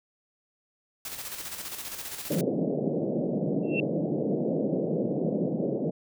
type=noise with tremolo; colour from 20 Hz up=white; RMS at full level=-36 dBFS; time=1.05-2.41 s; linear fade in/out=2 ms; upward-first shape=square; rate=15 Hz; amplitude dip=45%
type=band-pass noise; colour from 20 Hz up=pink; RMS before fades=-28 dBFS; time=2.3-5.91 s; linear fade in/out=10 ms; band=150 to 600 Hz; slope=48 dB/octave
type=tone with exponential growth; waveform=sine; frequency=2700 Hz; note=E7; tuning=41 cents sharp; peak=-23 dBFS; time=3.63-3.8 s; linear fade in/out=2 ms; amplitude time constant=36 ms
effects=none